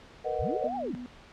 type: chord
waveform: sine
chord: B major seventh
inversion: third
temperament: just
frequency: 463 / 493.9 / 617.4 / 740.8 Hz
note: A#4 / B4 / D#5 / F#5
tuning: -12 / 0 / -14 / +2 cents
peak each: -34 dBFS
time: 0.24-0.69 s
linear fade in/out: 20 ms
type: linear two-way sweep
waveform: sine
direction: up then down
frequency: 30.87 to 830.6 to 152.4 Hz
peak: -31 dBFS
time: 0.39-0.95 s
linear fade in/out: 0 ms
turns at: 0.76 s
type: tone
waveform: sine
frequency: 246.9 Hz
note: B3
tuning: in tune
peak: -37 dBFS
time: 0.64-1.06 s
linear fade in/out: 0 ms
effects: pink hiss -52 dBFS RMS until 1.32 s + low-pass 4000 Hz 12 dB/octave